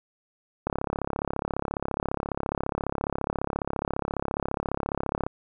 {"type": "click train", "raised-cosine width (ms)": 1, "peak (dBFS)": -13, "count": 160, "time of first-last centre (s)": [0.67, 5.265], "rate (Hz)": 34.6, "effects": []}